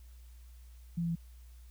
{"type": "tone with pitch steps", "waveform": "sine", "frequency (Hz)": [170.2, 168.83, 167.47], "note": ["F3", "E3", "E3"], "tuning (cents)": [-44, 42, 28], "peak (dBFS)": -30, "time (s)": [0.97, 1.156], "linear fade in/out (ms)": 10, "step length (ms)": 62, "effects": ["added 60 Hz sine -50 dBFS peak until 1.7 s", "white hiss -67 dBFS RMS until 1.7 s"]}